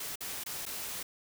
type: noise with dropouts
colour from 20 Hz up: white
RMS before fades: -39 dBFS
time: 0-1.03 s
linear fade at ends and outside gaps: 5 ms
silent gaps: 0.157-0.206 / 0.438-0.461 / 0.655-0.663 s
effects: none